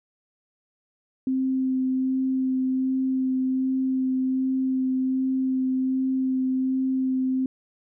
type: tone with vibrato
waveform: sine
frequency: 261 Hz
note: C4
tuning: 4 cents flat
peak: -21 dBFS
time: 1.27-7.46 s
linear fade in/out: 2 ms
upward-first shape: sine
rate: 1.3 Hz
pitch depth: 10 cents each way
effects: none